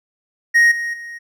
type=tone with level steps; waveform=triangle; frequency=1873 Hz; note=A#6; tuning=8 cents sharp; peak=-7 / -19 / -28 dBFS; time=0.54-1.19 s; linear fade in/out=20 ms; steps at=0.71 / 0.93 s; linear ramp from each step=10 ms; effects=none